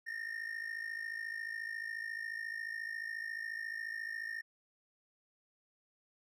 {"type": "ring-modulated tone", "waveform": "triangle", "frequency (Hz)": 1827, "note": "A#6", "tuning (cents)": -35, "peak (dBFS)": -34, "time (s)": [0.06, 4.42], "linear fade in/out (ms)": 20, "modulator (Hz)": 27.1, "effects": []}